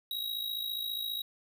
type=tone with amplitude modulation; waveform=square; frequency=3832 Hz; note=A#7; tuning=47 cents sharp; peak=-31 dBFS; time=0.11-1.22 s; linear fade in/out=2 ms; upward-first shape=sine; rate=54.8 Hz; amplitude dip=65%; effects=none